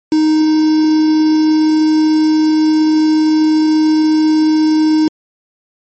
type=tone with quantisation; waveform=triangle; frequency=311.1 Hz; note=D#4; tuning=in tune; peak=-6 dBFS; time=0.12-5.08 s; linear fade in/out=2 ms; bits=4; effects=MP3 32 kbps